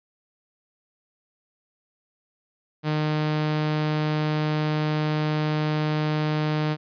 sawtooth tone, 152.9 Hz, D#3, 30 cents flat, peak -18 dBFS, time 2.83-6.77 s, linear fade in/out 50 ms, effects resampled to 11025 Hz

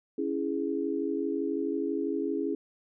sine chord, C# minor, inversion none, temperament equal, 277.2 / 329.6 / 415.3 Hz, C#4 / E4 / G#4, 0 / 0 / 0 cents, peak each -32 dBFS, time 0.18-2.55 s, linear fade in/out 5 ms, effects none

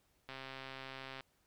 click train, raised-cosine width 0.3 ms, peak -30 dBFS, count 123, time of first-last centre 0.29-1.207 s, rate 133 Hz, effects pink hiss -75 dBFS RMS until 1.46 s

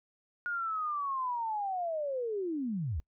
sine linear sweep, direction down, 1445 to 61.74 Hz, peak -31 dBFS, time 0.46-3 s, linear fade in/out 0 ms, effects noise-tail reverb RT60 0.1 s tail -25 dB re dry

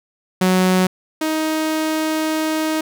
sawtooth tone pair in turn, 185 / 313.9 Hz, F#3 / D#4, 0 / +15 cents, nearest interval major sixth, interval 915 cents, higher second, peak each -9 / -14 dBFS, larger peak first, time 0.41-0.87 / 1.21-2.81 s, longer second, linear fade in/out 5 ms, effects none

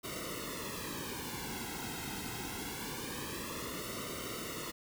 pink noise with flanger, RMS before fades -41 dBFS, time 0.03-4.72 s, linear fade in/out 20 ms, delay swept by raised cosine 1.2 to 1.73 ms, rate 0.24 Hz, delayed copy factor -0.9, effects none

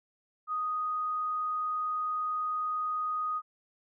sine tone, 1244.5 Hz, D#6, in tune, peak -29 dBFS, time 0.47-3.42 s, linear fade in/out 50 ms, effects none

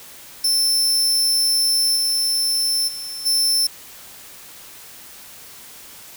sawtooth tone with level steps, 5330 Hz, E8, 18 cents sharp, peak -13 / -15 / -26 / -13 dBFS, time 0.44-3.67 s, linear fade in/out 5 ms, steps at 1.95 / 2.87 / 3.25 s, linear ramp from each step 20 ms, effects white hiss -41 dBFS RMS until 6.16 s

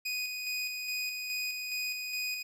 25% pulse tone with tremolo, 2489 Hz, D#7, in tune, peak -28 dBFS, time 0.05-2.43 s, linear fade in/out 10 ms, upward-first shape square, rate 2.4 Hz, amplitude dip 35%, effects none

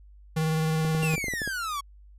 square tone with vibrato, 158.5 Hz, D#3, 32 cents sharp, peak -24 dBFS, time 0.36-1.16 s, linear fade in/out 10 ms, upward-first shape square, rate 19 Hz, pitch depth 15 cents each way
clicks, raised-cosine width 2 ms, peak -21 dBFS, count 10, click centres 0.849 / 0.949 / 1.033 / 1.138 / 1.18 / 1.242 / 1.283 / 1.337 / 1.418 / 1.476 s
45% pulse exponential sweep, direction down, 2794 to 1100 Hz, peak -29 dBFS, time 1.02-1.81 s, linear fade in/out 10 ms
effects added 50 Hz sine -48 dBFS peak until 2.18 s + resampled to 32000 Hz

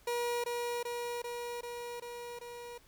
30% pulse tone with echo, 479.2 Hz, A#4, 48 cents sharp, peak -29 dBFS, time 0.07-0.44 s, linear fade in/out 5 ms, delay 390 ms, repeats 6, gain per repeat -2 dB, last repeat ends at 2.78 s, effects pink hiss -63 dBFS RMS until 2.87 s

